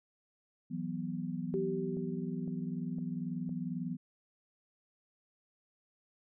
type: chord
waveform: sine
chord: E suspended second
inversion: none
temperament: equal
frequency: 164.81 / 185 / 246.9 Hz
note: E3 / F#3 / B3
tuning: 0 / 0 / 0 cents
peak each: -39 dBFS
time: 0.7-3.97 s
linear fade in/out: 20 ms
type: tone with exponential decay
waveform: sine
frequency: 386.6 Hz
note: G4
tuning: 24 cents flat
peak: -30 dBFS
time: 1.54-3.52 s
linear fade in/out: 0 ms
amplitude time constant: 430 ms
type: click train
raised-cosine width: 2 ms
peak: -38 dBFS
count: 4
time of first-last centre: 1.97-3.493 s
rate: 1.97 Hz
effects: none